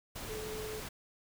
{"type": "tone in noise", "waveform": "sine", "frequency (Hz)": 432, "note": "A4", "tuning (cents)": -32, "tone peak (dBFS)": -40, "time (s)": [0.29, 0.8], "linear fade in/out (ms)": 10, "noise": "pink", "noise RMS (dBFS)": -43, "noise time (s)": [0.15, 0.89], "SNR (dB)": 0, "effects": []}